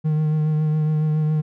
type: tone with vibrato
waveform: triangle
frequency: 154.1 Hz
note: D#3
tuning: 16 cents flat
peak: -15 dBFS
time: 0.04-1.42 s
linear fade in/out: 20 ms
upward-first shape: triangle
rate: 7.2 Hz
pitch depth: 26 cents each way
effects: none